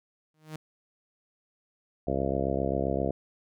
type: tone with exponential growth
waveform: sawtooth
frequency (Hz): 155.5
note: D#3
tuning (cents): -1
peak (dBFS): -30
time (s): 0.34-0.56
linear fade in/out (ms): 2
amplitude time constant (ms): 47
type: harmonic tone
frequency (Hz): 67.6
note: C#2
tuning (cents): -43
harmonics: 1 / 2 / 3 / 4 / 5 / 6 / 7 / 8 / 9 / 10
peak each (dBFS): -35 / -35 / -35 / -35 / -35 / -35 / -35 / -35 / -35 / -35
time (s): 2.07-3.11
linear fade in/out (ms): 5
effects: none